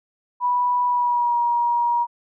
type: tone with pitch glide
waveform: sine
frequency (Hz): 982 to 951.8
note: B5 to A#5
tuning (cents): -10 to +36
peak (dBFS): -17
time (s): 0.4-2.07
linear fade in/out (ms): 50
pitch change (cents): -54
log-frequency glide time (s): 0.85-1.38
effects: none